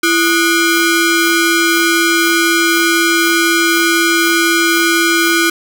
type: ring-modulated tone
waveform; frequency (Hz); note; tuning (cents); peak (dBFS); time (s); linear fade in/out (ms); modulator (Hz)
sawtooth; 902; A5; +43; -3; 0.03-5.5; 5; 567
effects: none